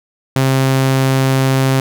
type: tone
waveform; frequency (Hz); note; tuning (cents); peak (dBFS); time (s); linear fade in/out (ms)
sawtooth; 133.2; C3; +31; -7; 0.36-1.8; 2
effects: none

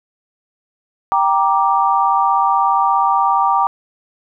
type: chord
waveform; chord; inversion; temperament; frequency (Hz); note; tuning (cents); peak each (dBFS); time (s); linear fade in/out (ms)
sine; G minor; none; just; 784 / 940.8 / 1176; G5 / Bb5 / D6; 0 / +16 / +2; -16; 1.12-3.67; 0
effects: none

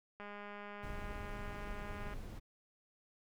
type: click train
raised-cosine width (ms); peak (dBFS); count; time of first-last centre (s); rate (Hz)
0.5; -34; 398; 0.2-2.137; 205
type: noise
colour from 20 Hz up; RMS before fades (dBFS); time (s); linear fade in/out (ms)
brown; -45; 0.82-2.4; 20
effects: none

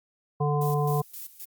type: harmonic tone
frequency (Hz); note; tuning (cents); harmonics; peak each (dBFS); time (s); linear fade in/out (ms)
146.83; D3; 0; 1 / 3 / 5 / 7; -24 / -29 / -31 / -32; 0.4-1.02; 10
type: noise with tremolo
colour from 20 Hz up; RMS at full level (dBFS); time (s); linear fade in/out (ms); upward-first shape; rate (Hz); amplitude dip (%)
violet; -39; 0.61-1.45; 5; square; 3.8; 75
effects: Opus 48 kbps

